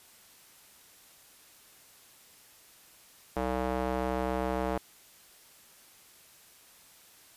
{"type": "tone with band-pass filter", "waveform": "square", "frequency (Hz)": 63.6, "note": "C2", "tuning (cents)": -48, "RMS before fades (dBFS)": -31, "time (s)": [3.36, 4.78], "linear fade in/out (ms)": 5, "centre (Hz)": 660, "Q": 1.1, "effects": ["white hiss -57 dBFS RMS until 7.36 s", "resampled to 32000 Hz"]}